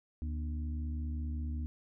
harmonic tone with a mistuned harmonic, 75 Hz, D2, 37 cents sharp, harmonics 1 / 2 / 3 / 4, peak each -34 / -51 / -44 / -51 dBFS, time 0.22-1.66 s, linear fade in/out 0 ms, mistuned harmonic 3, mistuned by +110 cents, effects none

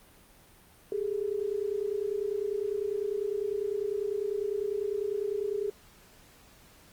sine tone pair together, 397.4 / 427.4 Hz, G4 / G#4, +24 / +50 cents, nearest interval minor second, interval 126 cents, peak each -31 / -32 dBFS, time 0.92-5.7 s, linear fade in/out 2 ms, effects pink hiss -57 dBFS RMS until 6.92 s + Opus 32 kbps

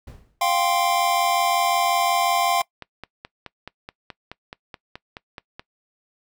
brown noise with exponential decay, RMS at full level -36 dBFS, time 0.07-0.43 s, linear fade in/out 5 ms, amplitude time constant 77 ms
square chord, F suspended second, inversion none, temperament equal, 698.5 / 784 / 1046.5 Hz, F5 / G5 / C6, 0 / 0 / 0 cents, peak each -23 / -24 / -24 dBFS, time 0.41-2.62 s, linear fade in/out 5 ms
click train, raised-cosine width 0.3 ms, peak -19 dBFS, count 15, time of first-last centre 2.61-5.595 s, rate 4.69 Hz
effects noise-tail reverb RT60 0.1 s tail -22 dB re dry

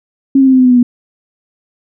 sine tone with pitch steps, 271.2 / 267 / 262.9 / 258.8 / 254.8 / 250.9 / 247 / 243.2 Hz, C#4 / C4 / C4 / C4 / C4 / B3 / B3 / B3, -38 / +35 / +8 / -19 / -46 / +28 / 0 / -26 cents, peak -4 dBFS, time 0.35-0.83 s, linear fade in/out 5 ms, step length 60 ms, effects none

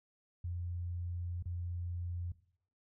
sine tone with dropouts, 87.4 Hz, F2, 2 cents sharp, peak -36 dBFS, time 0.44-2.32 s, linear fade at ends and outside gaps 5 ms, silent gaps 1.426-1.456 s, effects noise-tail reverb RT60 0.6 s tail -17 dB re dry

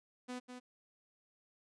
sawtooth tone with echo, 249.6 Hz, B3, 19 cents sharp, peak -37 dBFS, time 0.28-0.4 s, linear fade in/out 20 ms, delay 200 ms, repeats 1, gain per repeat -6 dB, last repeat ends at 0.6 s, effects resampled to 22050 Hz

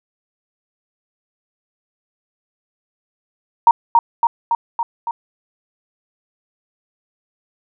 sine tone with echo, 932.3 Hz, A#5, in tune, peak -4 dBFS, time 3.67-3.71 s, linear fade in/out 2 ms, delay 280 ms, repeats 5, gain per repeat -3 dB, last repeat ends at 5.11 s, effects none

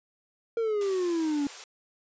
triangle exponential sweep, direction down, 466.2 to 279.3 Hz, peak -23 dBFS, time 0.57-1.47 s, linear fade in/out 2 ms
white high-pass noise, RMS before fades -42 dBFS, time 0.81-1.64 s, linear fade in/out 2 ms, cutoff 390 Hz, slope 48 dB/octave
effects resampled to 16000 Hz

